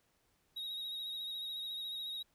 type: tone with vibrato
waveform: triangle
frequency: 3791 Hz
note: A#7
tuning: 28 cents sharp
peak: -38 dBFS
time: 0.56-2.23 s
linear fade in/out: 10 ms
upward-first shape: sine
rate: 14 Hz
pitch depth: 35 cents each way
effects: pink hiss -75 dBFS RMS until 2.34 s